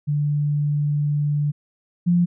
sine tone pair in turn, 146.83 / 174.61 Hz, D3 / F3, 0 / 0 cents, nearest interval minor third, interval 300 cents, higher second, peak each -18 / -14 dBFS, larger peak second, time 0.07-1.52 / 2.06-2.26 s, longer first, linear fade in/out 20 ms, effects none

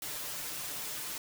white noise with comb filter, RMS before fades -39 dBFS, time 0.02-1.18 s, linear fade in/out 2 ms, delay 6.7 ms, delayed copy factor +0.9, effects none

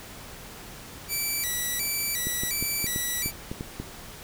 5% pulse tone with vibrato, 2128 Hz, C7, 29 cents sharp, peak -17 dBFS, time 1.08-3.32 s, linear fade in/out 50 ms, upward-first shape square, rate 1.4 Hz, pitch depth 150 cents each way
clicks, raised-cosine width 3 ms, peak -19 dBFS, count 9, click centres 2.27 / 2.435 / 2.626 / 2.843 / 2.961 / 3.26 / 3.515 / 3.609 / 3.8 s
effects pink hiss -43 dBFS RMS until 4.23 s

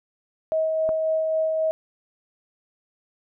sine tone with tremolo, 636 Hz, D#5, 38 cents sharp, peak -19 dBFS, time 0.52-1.71 s, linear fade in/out 0 ms, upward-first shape sine, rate 3.7 Hz, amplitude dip 25%
click, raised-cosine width 1 ms, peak -18 dBFS, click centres 0.891 s
effects none

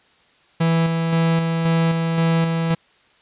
45% pulse tone with tremolo, 164.81 Hz, E3, in tune, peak -15 dBFS, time 0.6-2.75 s, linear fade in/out 10 ms, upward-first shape square, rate 1.9 Hz, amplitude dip 35%, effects white hiss -56 dBFS RMS until 3.21 s + resampled to 8000 Hz

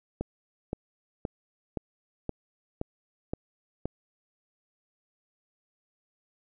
click train, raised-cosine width 2 ms, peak -17 dBFS, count 8, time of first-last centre 0.21-3.856 s, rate 1.92 Hz, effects none

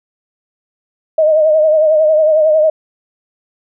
sine tone with vibrato, 622.3 Hz, D#5, in tune, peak -7 dBFS, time 1.18-2.7 s, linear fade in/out 5 ms, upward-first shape triangle, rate 11 Hz, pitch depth 63 cents each way, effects none

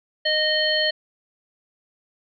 harmonic tone, 617 Hz, D#5, 15 cents flat, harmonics 1 / 3 / 5 / 7, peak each -24 / -24 / -24 / -24 dBFS, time 0.25-0.91 s, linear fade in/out 10 ms, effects none

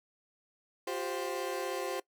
30% pulse chord, F suspended second, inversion none, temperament equal with one note detuned, 355.5 / 392 / 523.3 Hz, F4 / G4 / C5, +31 / 0 / 0 cents, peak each -36 / -36 / -35 dBFS, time 0.87-2 s, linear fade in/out 5 ms, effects noise-tail reverb RT60 0.1 s tail -21 dB re dry

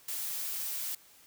blue noise, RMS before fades -36 dBFS, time 0.08-0.95 s, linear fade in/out 5 ms, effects white hiss -59 dBFS RMS until 1.26 s

